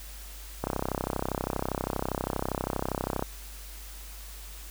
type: click train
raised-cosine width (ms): 1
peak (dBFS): -14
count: 85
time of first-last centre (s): 0.64-3.225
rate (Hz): 32.5
effects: added 50 Hz sine -42 dBFS peak until 4.7 s + white hiss -47 dBFS RMS until 4.7 s